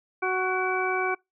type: harmonic tone with a mistuned harmonic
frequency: 371.9 Hz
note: F#4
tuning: 9 cents sharp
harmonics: 1 / 2 / 3 / 4 / 6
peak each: -28 / -30 / -31 / -30 / -31 dBFS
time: 0.22-1.15 s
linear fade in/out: 10 ms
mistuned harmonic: 6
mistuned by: +51 cents
effects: noise-tail reverb RT60 0.2 s tail -26 dB re dry